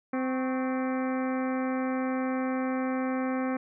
harmonic tone with a mistuned harmonic, 259 Hz, C4, 17 cents flat, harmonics 1 / 2 / 3 / 4 / 5 / 6 / 7 / 8 / 9, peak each -28 / -34 / -38 / -40 / -42 / -44 / -45 / -46 / -47 dBFS, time 0.13-3.57 s, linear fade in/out 5 ms, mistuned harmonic 4, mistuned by +96 cents, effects none

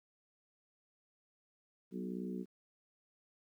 harmonic tone with a mistuned harmonic, 61.74 Hz, B1, in tune, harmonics 3 / 4 / 5 / 6 / 7, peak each -41 / -44 / -48 / -46 / -51 dBFS, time 1.91-2.46 s, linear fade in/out 50 ms, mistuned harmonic 3, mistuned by +37 cents, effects 12-bit

